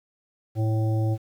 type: harmonic tone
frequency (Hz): 110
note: A2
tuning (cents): 0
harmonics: 1 / 3 / 5 / 7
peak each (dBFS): -21 / -31 / -35 / -38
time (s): 0.55-1.18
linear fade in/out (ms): 50
effects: 9-bit